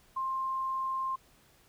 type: tone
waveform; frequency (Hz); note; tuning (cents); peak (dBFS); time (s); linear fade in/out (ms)
sine; 1056; C6; +16; -30; 0.16-1.16; 10
effects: pink hiss -63 dBFS RMS until 1.68 s